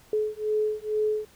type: beating tone pair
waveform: sine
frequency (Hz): 426.5 / 428.7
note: G#4 / A4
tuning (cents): +46 / -45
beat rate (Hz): 2.2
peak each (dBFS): -27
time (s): 0.13-1.25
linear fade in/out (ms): 2
effects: pink hiss -56 dBFS RMS until 1.35 s